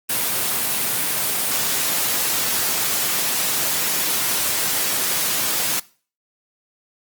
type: high-pass noise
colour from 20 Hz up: white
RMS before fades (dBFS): -21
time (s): 0.09-5.8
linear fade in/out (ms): 10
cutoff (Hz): 100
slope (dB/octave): 24
effects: noise-tail reverb RT60 0.4 s tail -21 dB re dry + Opus 24 kbps